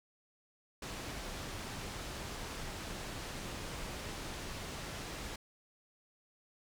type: low-pass noise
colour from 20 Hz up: pink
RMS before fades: -43 dBFS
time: 0.82-5.36 s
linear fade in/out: 5 ms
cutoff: 8100 Hz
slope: 12 dB/octave
effects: none